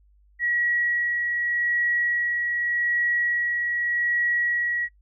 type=tone with tremolo; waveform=sine; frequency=1917 Hz; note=A#6; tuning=48 cents sharp; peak=-20 dBFS; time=0.39-4.89 s; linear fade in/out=50 ms; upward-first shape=sine; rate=0.84 Hz; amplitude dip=30%; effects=noise-tail reverb RT60 0.1 s tail -24 dB re dry + added 50 Hz sine -55 dBFS peak until 5.01 s